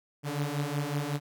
sawtooth beating tone pair, 142 / 147.4 Hz, C#3 / D3, +42 / +7 cents, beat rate 5.4 Hz, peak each -29 / -28 dBFS, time 0.23-1.2 s, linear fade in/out 50 ms, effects none

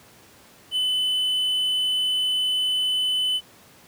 triangle tone, 3015 Hz, F#7, 32 cents sharp, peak -19 dBFS, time 0.71-3.41 s, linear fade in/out 50 ms, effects pink hiss -51 dBFS RMS until 3.87 s + high-pass 100 Hz 12 dB/octave

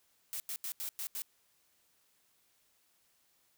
blue noise bursts at uneven times, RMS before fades -39 dBFS, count 6, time 0.33-0.4 / 0.49-0.56 / 0.64-0.72 / 0.8-0.89 / 0.99-1.07 / 1.15-1.22 s, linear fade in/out 0 ms, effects white hiss -72 dBFS RMS until 3.57 s

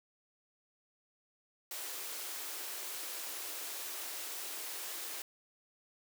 white high-pass noise, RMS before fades -42 dBFS, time 1.71-5.22 s, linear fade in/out 2 ms, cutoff 290 Hz, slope 96 dB/octave, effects none

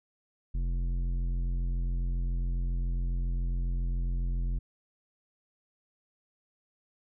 sine tone with tanh clipping, 43.65 Hz, F1, in tune, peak -29 dBFS, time 0.54-4.59 s, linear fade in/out 10 ms, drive 11 dB, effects none

